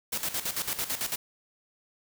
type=noise with tremolo; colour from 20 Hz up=white; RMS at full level=-30 dBFS; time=0.12-1.16 s; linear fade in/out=10 ms; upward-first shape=square; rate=9 Hz; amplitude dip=70%; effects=none